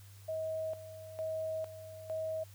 sine tone with tremolo, 636 Hz, D#5, 38 cents sharp, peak -34 dBFS, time 0.28-2.44 s, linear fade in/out 10 ms, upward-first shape square, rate 1.1 Hz, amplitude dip 75%, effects added 99 Hz sine -52 dBFS peak until 2.54 s + white hiss -61 dBFS RMS until 2.54 s

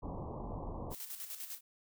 pink low-pass noise, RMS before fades -42 dBFS, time 0.02-0.95 s, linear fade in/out 20 ms, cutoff 1100 Hz, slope 96 dB/octave
blue noise with tremolo, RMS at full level -43 dBFS, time 0.9-1.61 s, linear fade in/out 50 ms, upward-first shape square, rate 10 Hz, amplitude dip 55%
effects none

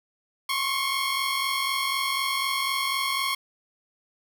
15% pulse tone pair together, 1064.7 / 1108.7 Hz, C6 / C#6, +30 / 0 cents, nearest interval minor second, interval 70 cents, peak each -21 / -21 dBFS, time 0.49-3.35 s, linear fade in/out 5 ms, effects none

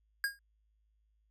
square tone with exponential decay, 1627 Hz, G#6, 36 cents flat, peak -27 dBFS, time 0.24-0.39 s, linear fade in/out 1 ms, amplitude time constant 32 ms, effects added 53 Hz sine -70 dBFS peak until 1.3 s

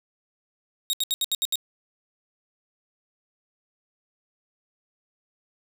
sawtooth tone bursts, 3759 Hz, A#7, 14 cents sharp, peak -19 dBFS, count 7, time 0.9-1.556 s, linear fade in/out 0 ms, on 32 ms, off 72 ms, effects none

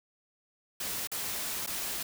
white noise with dropouts, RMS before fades -35 dBFS, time 0.8-2.03 s, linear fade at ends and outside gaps 5 ms, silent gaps 1.073-1.116 / 1.664-1.672 s, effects none

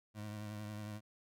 25% pulse tone with vibrato, 105.5 Hz, G#2, 28 cents sharp, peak -39 dBFS, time 0.14-1.01 s, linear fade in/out 50 ms, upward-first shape triangle, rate 11 Hz, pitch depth 38 cents each way, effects none

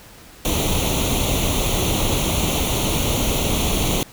pink noise with comb filter, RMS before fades -20 dBFS, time 0.45-4.03 s, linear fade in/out 0 ms, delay 0.3 ms, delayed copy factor +0.8, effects pink hiss -44 dBFS RMS until 4.12 s

